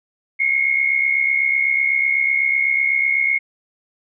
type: tone pair together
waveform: sine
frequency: 2155 / 2223 Hz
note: C#7 / C#7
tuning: -49 / +4 cents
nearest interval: minor second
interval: 53 cents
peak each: -16 / -21 dBFS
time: 0.39-3.39 s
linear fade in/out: 20 ms
effects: none